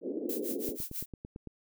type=band-pass noise; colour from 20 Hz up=white; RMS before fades=-36 dBFS; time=0.01-0.78 s; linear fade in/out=50 ms; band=240 to 480 Hz; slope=48 dB/octave
type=noise with tremolo; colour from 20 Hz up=violet; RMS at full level=-36 dBFS; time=0.29-1.06 s; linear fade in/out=5 ms; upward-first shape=sine; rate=6.1 Hz; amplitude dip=95%
type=click train; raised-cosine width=3 ms; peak=-29 dBFS; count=8; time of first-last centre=0.69-1.473 s; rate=8.94 Hz
effects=none

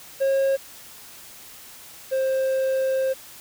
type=tone pair in turn; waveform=triangle; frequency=542 / 528.7 Hz; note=C#5 / C5; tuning=-39 / +18 cents; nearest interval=unison; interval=43 cents; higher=first; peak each=-16 / -18 dBFS; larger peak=first; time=0.2-0.57 / 2.11-3.14 s; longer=second; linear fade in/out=20 ms; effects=white hiss -44 dBFS RMS until 3.4 s

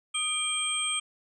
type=tone cluster; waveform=sine; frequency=1243 / 2377 / 3188 / 8280 Hz; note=D#6 / D7 / G7 / C9; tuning=-2 / +20 / +28 / -19 cents; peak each=-37 / -34 / -30 / -31 dBFS; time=0.14-1 s; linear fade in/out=10 ms; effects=none

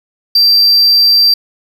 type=tone; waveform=triangle; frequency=4699 Hz; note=D8; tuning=in tune; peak=-4 dBFS; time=0.35-1.34 s; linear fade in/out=5 ms; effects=none

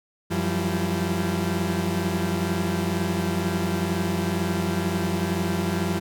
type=tone cluster; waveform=30% pulse; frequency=92.1 / 172.8 / 194.9 / 332 Hz; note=F#2 / F3 / G3 / E4; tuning=-7 / -18 / -10 / +12 cents; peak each=-27 / -24 / -25 / -31 dBFS; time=0.3-6 s; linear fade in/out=20 ms; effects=none

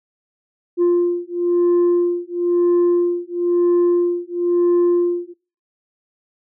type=beating tone pair; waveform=sine; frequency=349.2 / 350.2 Hz; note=F4 / F4; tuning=0 / +5 cents; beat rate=1 Hz; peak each=-15 dBFS; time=0.77-5.34 s; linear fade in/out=50 ms; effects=noise-tail reverb RT60 0.4 s tail -25 dB re dry + tanh soft clip ceiling -11 dBFS

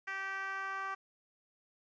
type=tone with band-pass filter sweep; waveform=10% pulse; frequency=387.8 Hz; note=G4; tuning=19 cents flat; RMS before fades=-39 dBFS; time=0.07-0.95 s; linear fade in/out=10 ms; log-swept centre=1800 to 1200 Hz; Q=2.3; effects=resampled to 16000 Hz + 11-bit

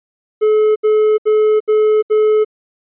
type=tone bursts; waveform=triangle; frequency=429.2 Hz; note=A4; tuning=43 cents flat; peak=-7 dBFS; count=5; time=0.41-2.448 s; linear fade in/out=20 ms; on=350 ms; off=72 ms; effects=resampled to 8000 Hz

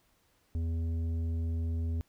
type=tone with tanh clipping; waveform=triangle; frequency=82.5 Hz; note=E2; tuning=2 cents sharp; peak=-31 dBFS; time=0.55-2.01 s; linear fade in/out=0 ms; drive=13 dB; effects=pink hiss -70 dBFS RMS until 2.08 s

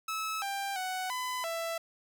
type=tone with pitch steps; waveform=sawtooth; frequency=1299 / 792 / 744 / 1006 / 664 Hz; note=E6 / G5 / F#5 / B5 / E5; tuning=-26 / +18 / +9 / +32 / +12 cents; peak=-29 dBFS; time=0.08-1.78 s; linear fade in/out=5 ms; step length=340 ms; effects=none

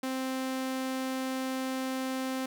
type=tone; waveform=sawtooth; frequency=261.6 Hz; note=C4; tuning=in tune; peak=-27 dBFS; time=0.03-2.46 s; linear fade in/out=5 ms; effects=none

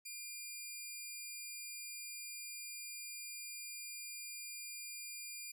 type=tone; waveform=10% pulse; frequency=2400 Hz; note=D7; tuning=37 cents sharp; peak=-36 dBFS; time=0.05-5.52 s; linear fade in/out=10 ms; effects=none

